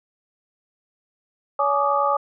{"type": "tone cluster", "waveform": "sine", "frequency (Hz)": [566, 843, 1158, 1228], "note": ["C#5", "G#5", "D6", "D#6"], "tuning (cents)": [36, 26, -25, -23], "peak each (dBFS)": -23, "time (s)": [1.59, 2.17], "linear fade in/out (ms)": 5, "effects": []}